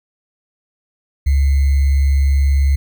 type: tone with sample-and-hold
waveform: sine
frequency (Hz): 69.3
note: C#2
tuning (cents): 0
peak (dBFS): -10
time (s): 1.26-2.76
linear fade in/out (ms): 10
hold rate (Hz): 2100
effects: none